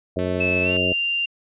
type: harmonic tone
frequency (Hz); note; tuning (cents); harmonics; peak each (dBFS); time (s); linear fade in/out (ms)
91; F#2; -28; 1 / 2 / 3 / 4 / 5 / 6 / 7; -29 / -29 / -29 / -29 / -29 / -29 / -29; 0.16-0.93; 5
type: click train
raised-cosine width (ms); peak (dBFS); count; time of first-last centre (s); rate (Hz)
0.3; -22; 128; 0.19-0.767; 220
type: tone with pitch glide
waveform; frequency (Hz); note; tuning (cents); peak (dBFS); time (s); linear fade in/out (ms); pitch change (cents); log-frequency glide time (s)
sine; 2614 to 2785; E7 to F7; -15 to -5; -20; 0.4-1.26; 10; +110; 0.63-0.72
effects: resampled to 8000 Hz